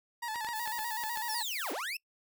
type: tone with vibrato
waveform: 30% pulse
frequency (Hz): 908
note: A#5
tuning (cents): -46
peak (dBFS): -32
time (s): 0.22-1.43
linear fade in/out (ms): 10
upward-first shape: square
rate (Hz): 8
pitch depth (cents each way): 76
type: clicks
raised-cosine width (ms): 0.2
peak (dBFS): -24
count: 7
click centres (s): 0.358 / 0.447 / 0.488 / 0.676 / 0.791 / 1.038 / 1.173
type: noise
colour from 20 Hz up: violet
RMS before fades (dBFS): -42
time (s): 0.55-1.73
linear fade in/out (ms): 10
type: linear two-way sweep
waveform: 30% pulse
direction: down then up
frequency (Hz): 5680 to 246.9 to 2745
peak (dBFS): -32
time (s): 1.29-1.97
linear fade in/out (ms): 5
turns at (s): 1.72
effects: noise-tail reverb RT60 0.1 s tail -25 dB re dry